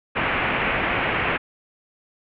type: low-pass noise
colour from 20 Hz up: white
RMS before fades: -23 dBFS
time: 0.15-1.38 s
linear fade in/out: 20 ms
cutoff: 2700 Hz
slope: 48 dB/octave
effects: none